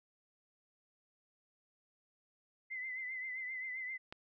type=tone with vibrato; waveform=sine; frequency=2043 Hz; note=C7; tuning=42 cents flat; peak=-39 dBFS; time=2.7-3.98 s; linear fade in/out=20 ms; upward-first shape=triangle; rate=7.6 Hz; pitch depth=59 cents each way
type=click; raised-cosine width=0.3 ms; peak=-30 dBFS; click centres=4.125 s
effects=none